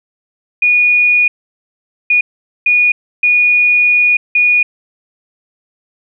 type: tone bursts at uneven times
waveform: sine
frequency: 2453 Hz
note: D#7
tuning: 25 cents flat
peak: -7 dBFS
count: 5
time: 0.62-1.28 / 2.1-2.21 / 2.66-2.92 / 3.23-4.17 / 4.35-4.63 s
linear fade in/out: 5 ms
effects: none